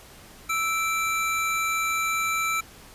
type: tone pair together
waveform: square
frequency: 1318.5 / 2339 Hz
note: E6 / D7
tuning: 0 / -8 cents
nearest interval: minor seventh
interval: 992 cents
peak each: -27 dBFS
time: 0.49-2.61 s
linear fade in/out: 10 ms
effects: pink hiss -48 dBFS RMS until 2.94 s + resampled to 32000 Hz